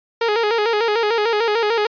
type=tone with vibrato; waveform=sawtooth; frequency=440 Hz; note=A4; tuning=in tune; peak=-12 dBFS; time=0.21-1.87 s; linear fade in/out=5 ms; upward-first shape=square; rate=6.7 Hz; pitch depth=87 cents each way; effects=resampled to 11025 Hz